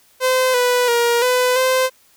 sawtooth tone with pitch steps, 514 / 493.5 / 472.9 / 501 / 517 Hz, C5 / B4 / A#4 / B4 / C5, -31 / -1 / +25 / +25 / -21 cents, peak -10 dBFS, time 0.2-1.9 s, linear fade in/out 50 ms, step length 340 ms, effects white hiss -54 dBFS RMS until 2.16 s

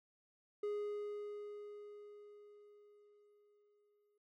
triangle tone with exponential decay, 414.5 Hz, G#4, 3 cents flat, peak -34 dBFS, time 0.63-4.18 s, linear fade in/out 5 ms, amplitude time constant 770 ms, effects none

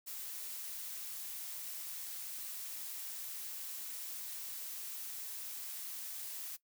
blue noise, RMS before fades -44 dBFS, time 0.06-6.57 s, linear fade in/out 20 ms, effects noise-tail reverb RT60 0.1 s tail -18 dB re dry

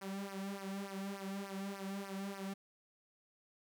sawtooth tone with flanger, 196 Hz, G3, in tune, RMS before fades -43 dBFS, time 0.01-2.54 s, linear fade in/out 10 ms, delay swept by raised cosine 0.26 to 3.16 ms, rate 3.4 Hz, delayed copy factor -0.9, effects none

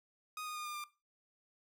sawtooth tone with pitch steps, 1244.5 / 1231.6 / 1218.9 / 1206.3 / 1193.8 Hz, D#6 / D#6 / D#6 / D6 / D6, 0 / -18 / -36 / +46 / +28 cents, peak -37 dBFS, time 0.37-0.84 s, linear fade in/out 2 ms, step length 94 ms, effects noise-tail reverb RT60 0.3 s tail -19 dB re dry

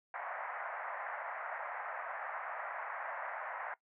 pink band-pass noise, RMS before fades -42 dBFS, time 0.14-3.74 s, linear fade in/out 2 ms, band 620 to 2000 Hz, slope 48 dB/octave, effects noise-tail reverb RT60 0.1 s tail -19 dB re dry

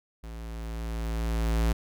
square tone with level ramp, 56.1 Hz, A1, 34 cents sharp, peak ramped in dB -39 to -22 dBFS, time 0.23-1.73 s, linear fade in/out 10 ms, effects none

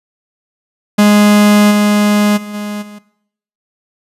45% pulse tone with level steps, 207.7 Hz, G#3, in tune, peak -5 / -8 / -24 / -19 / -30 dBFS, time 0.98-2.99 s, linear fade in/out 10 ms, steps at 1.7 / 2.36 / 2.53 / 2.81 s, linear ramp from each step 20 ms, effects noise-tail reverb RT60 0.7 s tail -18 dB re dry + resampled to 32000 Hz

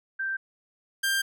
sine / sawtooth tone pair in turn, 1568 / 1588.1 Hz, G6 / G6, 0 / +22 cents, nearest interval unison, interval 22 cents, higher second, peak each -27 / -20 dBFS, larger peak second, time 0.19-0.37 / 1.03-1.22 s, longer second, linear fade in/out 10 ms, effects none

